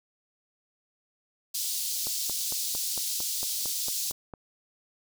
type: high-pass noise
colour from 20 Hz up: pink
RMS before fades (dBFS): -31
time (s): 1.54-4.12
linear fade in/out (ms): 10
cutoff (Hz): 4200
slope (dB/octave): 24
type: click train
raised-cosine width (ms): 1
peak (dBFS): -26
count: 11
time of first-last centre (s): 2.07-4.338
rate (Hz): 4.41
effects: none